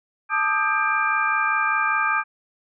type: tone cluster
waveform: sine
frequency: 876 / 1197 / 1262 / 1594 / 2378 Hz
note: A5 / D6 / D#6 / G6 / D7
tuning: -8 / +33 / +24 / +28 / +21 cents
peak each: -28 / -24 / -26 / -23 / -27 dBFS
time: 0.29-2.24 s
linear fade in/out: 50 ms
effects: none